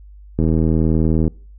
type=click train; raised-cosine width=3 ms; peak=-5 dBFS; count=72; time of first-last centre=0.39-1.279 s; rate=79.9 Hz; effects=noise-tail reverb RT60 0.5 s tail -26 dB re dry + added 50 Hz sine -38 dBFS peak until 1.58 s